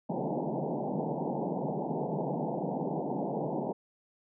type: band-pass noise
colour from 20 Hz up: pink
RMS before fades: -33 dBFS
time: 0.09-3.73 s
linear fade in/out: 10 ms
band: 140 to 910 Hz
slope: 96 dB/octave
effects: none